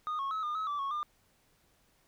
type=tone with pitch steps; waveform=sine; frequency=1232 / 1096 / 1288 / 1212 / 1284 / 1162 / 1103 / 1202 Hz; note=D#6 / C#6 / E6 / D#6 / E6 / D6 / C#6 / D6; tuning=-17 / -20 / -41 / -46 / -46 / -19 / -9 / +40 cents; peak=-29 dBFS; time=0.07-1.03 s; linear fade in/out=0 ms; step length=120 ms; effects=tanh soft clip ceiling -31 dBFS + pink hiss -69 dBFS RMS until 2.07 s